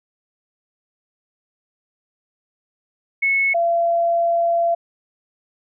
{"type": "tone pair in turn", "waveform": "sine", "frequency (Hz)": [2197, 680.5], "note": ["C#7", "F5"], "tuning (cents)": [-16, -45], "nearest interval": "octave + minor sixth", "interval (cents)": 2029, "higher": "first", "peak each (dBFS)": -15, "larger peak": "neither", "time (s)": [[3.22, 3.54], [3.54, 4.75]], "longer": "second", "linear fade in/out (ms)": 10, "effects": []}